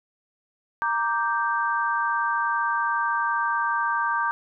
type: chord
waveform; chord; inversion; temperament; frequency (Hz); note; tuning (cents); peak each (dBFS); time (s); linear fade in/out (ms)
sine; G minor; first; equal; 932.3 / 1174.7 / 1568; Bb5 / D6 / G6; 0 / 0 / 0; -26; 0.82-4.31; 0
effects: none